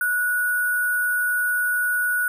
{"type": "tone with sample-and-hold", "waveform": "sine", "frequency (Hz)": 1468, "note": "F#6", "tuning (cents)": -14, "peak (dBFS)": -19, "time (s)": [0.01, 2.28], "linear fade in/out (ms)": 2, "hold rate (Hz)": 11025, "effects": []}